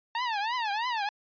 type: tone with vibrato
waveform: sawtooth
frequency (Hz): 900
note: A5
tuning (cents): +39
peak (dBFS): -24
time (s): 0.15-1.09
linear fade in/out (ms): 2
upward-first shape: triangle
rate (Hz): 3.1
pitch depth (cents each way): 230
effects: resampled to 11025 Hz